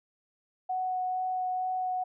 sine tone with vibrato, 740 Hz, F#5, in tune, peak -28 dBFS, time 0.69-2.04 s, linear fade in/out 10 ms, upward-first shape sine, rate 2.2 Hz, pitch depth 8 cents each way, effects none

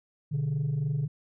sine tone pair together, 123.53 / 146.9 Hz, B2 / D3, +1 / +1 cents, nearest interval minor third, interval 300 cents, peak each -30 / -25 dBFS, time 0.31-1.08 s, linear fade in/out 20 ms, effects tanh soft clip ceiling -23 dBFS

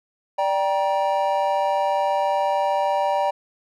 triangle chord, G minor, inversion second, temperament equal with one note detuned, 587.3 / 784 / 947.5 Hz, D5 / G5 / Bb5, 0 / 0 / +28 cents, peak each -21 / -21 / -22 dBFS, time 0.38-3.31 s, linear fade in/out 10 ms, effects none

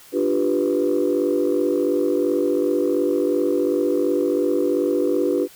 sine chord, G dominant seventh, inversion second, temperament equal, 293.7 / 349.2 / 392 / 493.9 Hz, D4 / F4 / G4 / B4, 0 / 0 / 0 / 0 cents, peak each -22 dBFS, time 0.12-5.48 s, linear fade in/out 50 ms, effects tanh soft clip ceiling -10 dBFS + white hiss -47 dBFS RMS until 5.55 s

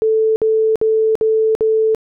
sine tone bursts, 440 Hz, A4, in tune, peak -11 dBFS, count 5, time 0.02-1.948 s, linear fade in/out 0 ms, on 340 ms, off 57 ms, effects none

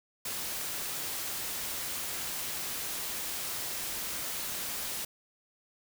white noise, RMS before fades -36 dBFS, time 0.25-5.05 s, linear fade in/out 5 ms, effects none

